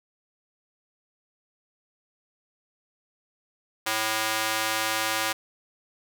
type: tone with high-pass filter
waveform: square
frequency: 110 Hz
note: A2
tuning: in tune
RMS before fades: -27 dBFS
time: 3.86-5.33 s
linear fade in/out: 10 ms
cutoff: 1000 Hz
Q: 0.64
effects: none